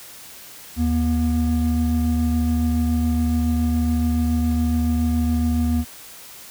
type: tone pair together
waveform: triangle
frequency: 77.66 / 240.1 Hz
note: D#2 / B3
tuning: -3 / -49 cents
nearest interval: octave + minor sixth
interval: 1954 cents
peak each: -18 dBFS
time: 0.76-5.85 s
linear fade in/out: 50 ms
effects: white hiss -41 dBFS RMS until 6.5 s